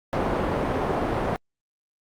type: low-pass noise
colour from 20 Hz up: white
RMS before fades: -25 dBFS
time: 0.13-1.36 s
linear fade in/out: 0 ms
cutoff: 760 Hz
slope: 12 dB/octave
effects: Opus 48 kbps